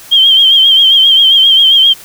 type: tone with vibrato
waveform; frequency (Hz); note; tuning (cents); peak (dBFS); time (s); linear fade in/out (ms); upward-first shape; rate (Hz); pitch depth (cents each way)
sine; 3174; G7; +21; -3; 0.11-1.94; 20; triangle; 7.5; 67
effects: white hiss -34 dBFS RMS until 2.04 s